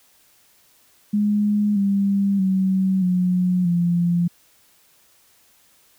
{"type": "tone with pitch steps", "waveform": "sine", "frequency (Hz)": [207.7, 198.44, 189.58, 181.13, 173.05], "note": ["G#3", "G3", "F#3", "F#3", "F3"], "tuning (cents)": [0, 21, 42, -37, -16], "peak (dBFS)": -16, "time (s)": [1.13, 4.28], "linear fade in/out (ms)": 10, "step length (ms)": 630, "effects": ["white hiss -57 dBFS RMS until 5.98 s"]}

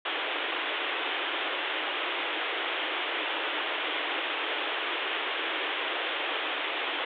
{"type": "band-pass noise", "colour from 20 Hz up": "white", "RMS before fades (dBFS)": -31, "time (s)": [0.05, 7.05], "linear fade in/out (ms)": 5, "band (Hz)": [290, 3500], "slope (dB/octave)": 96, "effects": ["MP3 96 kbps"]}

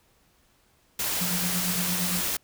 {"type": "noise", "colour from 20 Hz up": "white", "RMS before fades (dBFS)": -28, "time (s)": [0.99, 2.37], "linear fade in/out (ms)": 5}
{"type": "tone with tremolo", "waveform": "sine", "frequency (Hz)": 178.9, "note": "F3", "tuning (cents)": 42, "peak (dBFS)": -27, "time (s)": [1.2, 2.22], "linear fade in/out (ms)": 20, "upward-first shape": "sine", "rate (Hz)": 8.7, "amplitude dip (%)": 65}
{"effects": ["pink hiss -64 dBFS RMS until 2.43 s"]}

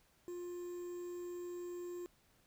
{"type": "tone with quantisation", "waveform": "triangle", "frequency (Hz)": 352.4, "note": "F4", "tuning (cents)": 16, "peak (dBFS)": -40, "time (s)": [0.28, 2.06], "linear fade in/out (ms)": 0, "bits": 10, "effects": ["pink hiss -71 dBFS RMS until 2.46 s"]}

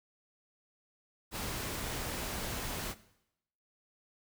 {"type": "noise", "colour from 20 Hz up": "pink", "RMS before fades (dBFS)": -38, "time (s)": [1.31, 2.95], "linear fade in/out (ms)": 50, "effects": ["noise-tail reverb RT60 0.8 s tail -17 dB re dry"]}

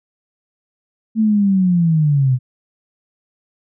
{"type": "linear sweep", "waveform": "sine", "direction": "down", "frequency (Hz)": [224.1, 123.47], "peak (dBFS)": -11, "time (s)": [1.15, 2.39], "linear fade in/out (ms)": 50, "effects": []}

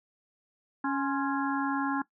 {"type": "harmonic tone with a mistuned harmonic", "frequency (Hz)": 277.2, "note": "C#4", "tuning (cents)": 0, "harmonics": [1, 3, 4, 5, 6], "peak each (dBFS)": [-29, -34, -35, -36, -37], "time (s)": [0.84, 2.02], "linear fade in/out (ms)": 5, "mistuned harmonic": 4, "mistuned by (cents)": -82, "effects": ["noise-tail reverb RT60 0.1 s tail -18 dB re dry"]}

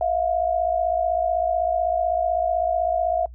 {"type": "tone pair together", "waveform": "sine", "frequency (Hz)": [654.1, 710], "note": ["E5", "F5"], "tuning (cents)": [-14, 28], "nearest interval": "minor second", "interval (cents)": 142, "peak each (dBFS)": -22, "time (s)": [0.01, 3.26], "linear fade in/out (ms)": 2, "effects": ["noise-tail reverb RT60 0.1 s tail -25 dB re dry", "added 60 Hz sine -38 dBFS peak until 3.34 s"]}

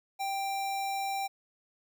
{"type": "tone with sample-and-hold", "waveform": "sine", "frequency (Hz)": 784, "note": "G5", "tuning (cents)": 0, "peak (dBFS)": -30, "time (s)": [0.19, 1.28], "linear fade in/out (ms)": 20, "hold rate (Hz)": 3150, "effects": []}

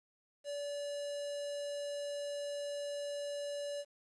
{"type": "tone with notch filter", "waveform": "square", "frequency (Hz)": 576, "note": "D5", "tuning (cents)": -34, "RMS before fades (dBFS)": -40, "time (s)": [0.44, 3.85], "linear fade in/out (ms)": 50, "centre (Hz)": 1900, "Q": 2, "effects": ["resampled to 22050 Hz", "11-bit"]}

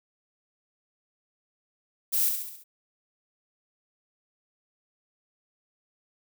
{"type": "noise with echo", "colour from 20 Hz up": "violet", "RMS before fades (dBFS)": -25, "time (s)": [2.12, 2.3], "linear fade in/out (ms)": 20, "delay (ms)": 68, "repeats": 5, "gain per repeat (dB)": -5, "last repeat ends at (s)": 2.64, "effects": []}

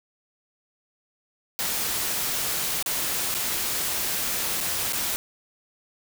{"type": "noise with dropouts", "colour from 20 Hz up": "white", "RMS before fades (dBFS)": -27, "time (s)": [1.59, 5.16], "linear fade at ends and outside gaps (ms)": 0, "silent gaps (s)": [[2.826, 2.861], [3.342, 3.349], [4.604, 4.609], [4.924, 4.932]], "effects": []}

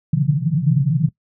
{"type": "band-pass noise", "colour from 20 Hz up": "pink", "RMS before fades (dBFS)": -17, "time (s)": [0.13, 1.09], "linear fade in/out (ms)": 5, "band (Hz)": [130, 170], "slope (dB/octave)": 96, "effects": ["noise-tail reverb RT60 0.1 s tail -19 dB re dry"]}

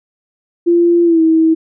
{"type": "tone with pitch glide", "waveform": "sine", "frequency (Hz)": [343.6, 322.4], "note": ["F4", "E4"], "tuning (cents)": [-28, -38], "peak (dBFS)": -7, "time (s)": [0.66, 1.55], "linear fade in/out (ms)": 20, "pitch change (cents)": -110, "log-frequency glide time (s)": [1.04, 1.21], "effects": []}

